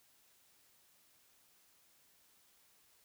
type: silence
effects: white hiss -69 dBFS RMS until 3.04 s